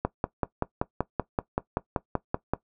click train, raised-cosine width 1 ms, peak -10 dBFS, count 14, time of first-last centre 0.05-2.536 s, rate 5.23 Hz, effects noise-tail reverb RT60 0.1 s tail -18 dB re dry

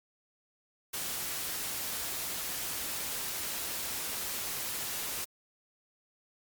white noise, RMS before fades -36 dBFS, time 0.93-5.25 s, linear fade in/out 10 ms, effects Opus 48 kbps

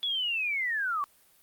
sine linear sweep, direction down, 3433 to 1103 Hz, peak -27 dBFS, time 0.03-1.04 s, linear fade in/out 0 ms, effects white hiss -62 dBFS RMS until 1.42 s + Opus 32 kbps

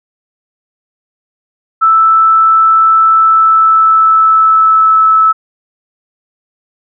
sine tone with pitch glide, 1318.5 to 1305.6 Hz, E6 to E6, 0 to -17 cents, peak -4 dBFS, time 1.81-5.33 s, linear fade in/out 20 ms, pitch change -17 cents, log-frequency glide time 3.12-5.01 s, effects none

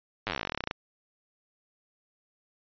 slowing click train, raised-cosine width 0.3 ms, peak -14 dBFS, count 23, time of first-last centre 0.27-0.711 s, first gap 9 ms, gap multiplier 1.07, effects resampled to 11025 Hz

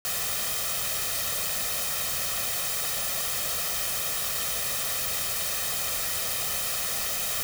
white noise with comb filter, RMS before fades -29 dBFS, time 0.05-7.43 s, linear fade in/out 0 ms, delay 1.6 ms, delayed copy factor +0.65, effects none

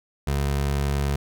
25% pulse tone, 70.3 Hz, C#2, 25 cents sharp, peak -18 dBFS, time 0.27-1.16 s, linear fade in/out 5 ms, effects none

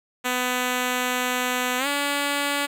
5% pulse tone with pitch glide, 250 to 285.5 Hz, B3 to D4, +21 to -49 cents, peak -11 dBFS, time 0.24-2.67 s, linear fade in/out 20 ms, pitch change +230 cents, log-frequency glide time 1.78-1.87 s, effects none

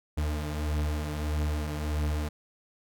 40% pulse beating tone pair, 74 / 75.6 Hz, D2 / D#2, +14 / -49 cents, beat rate 1.6 Hz, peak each -34 / -28 dBFS, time 0.17-2.29 s, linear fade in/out 10 ms, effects none

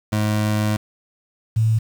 25% pulse / sine tone pair in turn, 106.4 / 111.21 Hz, G#2 / A2, +42 / +19 cents, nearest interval minor second, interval 77 cents, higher second, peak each -14 dBFS, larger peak neither, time 0.12-0.77 / 1.56-1.79 s, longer first, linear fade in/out 10 ms, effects 7-bit

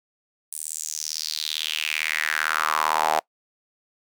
sawtooth tone with high-pass filter sweep, 77.78 Hz, D#2, in tune, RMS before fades -26 dBFS, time 0.52-3.2 s, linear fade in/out 5 ms, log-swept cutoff 9500 to 730 Hz, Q 4.3, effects noise-tail reverb RT60 0.1 s tail -24 dB re dry

